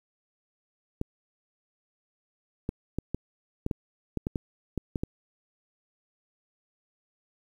clicks, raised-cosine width 3 ms, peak -16 dBFS, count 12, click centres 1.014 / 2.691 / 2.986 / 3.146 / 3.664 / 3.712 / 4.173 / 4.269 / 4.358 / 4.777 / 4.958 / 5.035 s, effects 9-bit

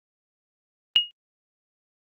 sine tone with exponential decay, 2873 Hz, F7, 48 cents sharp, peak -10 dBFS, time 0.96-1.11 s, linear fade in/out 0 ms, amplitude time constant 32 ms, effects Opus 24 kbps

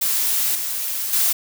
blue noise with level steps, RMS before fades -20 / -25 / -18 dBFS, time 0.01-1.33 s, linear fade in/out 10 ms, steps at 0.55 / 1.13 s, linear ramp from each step 2 ms, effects none

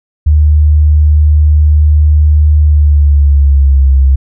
sine tone with pitch glide, 75.4 to 67.17 Hz, D2 to C2, +46 to +46 cents, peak -3 dBFS, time 0.26-4.16 s, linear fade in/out 10 ms, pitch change -200 cents, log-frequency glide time 2.62-3.91 s, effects none

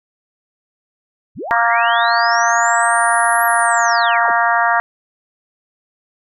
sine linear two-way sweep, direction up then down, 52.4 to 11520 to 52.4 Hz, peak -23 dBFS, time 1.35-4.32 s, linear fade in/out 50 ms, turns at 3.46 s
harmonic tone, 233.1 Hz, A#3, in tune, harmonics 3 / 4 / 5 / 6 / 7 / 8, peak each -17 / -18 / -19 / -20 / -20 / -21 dBFS, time 1.51-4.8 s, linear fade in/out 0 ms
effects none

